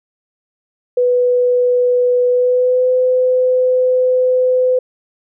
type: tone with pitch glide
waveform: sine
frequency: 493.9 to 507.2 Hz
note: B4 to B4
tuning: 0 to +46 cents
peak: -10 dBFS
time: 0.97-4.79 s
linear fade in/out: 5 ms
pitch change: +46 cents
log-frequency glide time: 2.29-2.9 s
effects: none